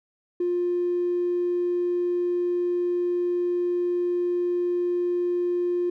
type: tone with tanh clipping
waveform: triangle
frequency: 352.7 Hz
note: F4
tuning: 17 cents sharp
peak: -21 dBFS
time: 0.4-5.9 s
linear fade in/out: 5 ms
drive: 1 dB
effects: none